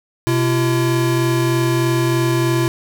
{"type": "tone pair together", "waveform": "square", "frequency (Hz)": [127.4, 339], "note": ["C3", "E4"], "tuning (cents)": [-46, 49], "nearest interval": "octave + perfect fourth", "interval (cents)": 1695, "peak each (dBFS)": -18, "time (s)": [0.27, 2.68], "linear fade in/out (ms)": 0, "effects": []}